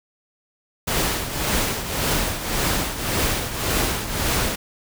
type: noise with tremolo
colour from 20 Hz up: pink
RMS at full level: -20 dBFS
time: 0.87-4.56 s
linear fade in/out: 10 ms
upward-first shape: triangle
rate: 1.8 Hz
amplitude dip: 70%
effects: none